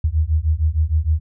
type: beating tone pair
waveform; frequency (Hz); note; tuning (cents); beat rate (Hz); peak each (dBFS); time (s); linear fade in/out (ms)
sine; 75.3 / 81.8; D2 / E2; +44 / -13; 6.5; -18; 0.04-1.2; 5
effects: none